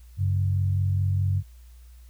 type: tone pair together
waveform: sine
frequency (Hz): 96.09 / 140.9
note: G2 / C#3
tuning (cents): -34 / +29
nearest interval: perfect fifth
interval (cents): 663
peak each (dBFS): -21 / -30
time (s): 0.17-1.43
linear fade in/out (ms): 50
effects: added 60 Hz sine -45 dBFS peak until 2.09 s + white hiss -62 dBFS RMS until 2.09 s